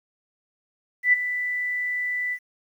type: tone with ADSR envelope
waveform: sine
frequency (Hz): 1983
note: B6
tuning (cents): +7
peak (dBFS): -12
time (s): 1.03-2.39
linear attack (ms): 99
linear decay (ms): 17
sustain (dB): -12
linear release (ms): 67
effects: 9-bit